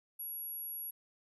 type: tone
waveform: sine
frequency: 11330 Hz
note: F9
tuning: 24 cents sharp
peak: -39 dBFS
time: 0.19-0.91 s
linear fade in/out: 10 ms
effects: none